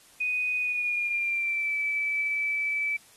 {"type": "tone with pitch glide", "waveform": "sine", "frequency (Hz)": [2489, 2309], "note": ["D#7", "D7"], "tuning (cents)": [0, -30], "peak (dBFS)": -25, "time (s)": [0.2, 2.97], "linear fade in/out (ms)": 10, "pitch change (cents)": -130, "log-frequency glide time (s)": [0.58, 1.76], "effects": ["white hiss -56 dBFS RMS until 3.16 s", "AAC 32 kbps"]}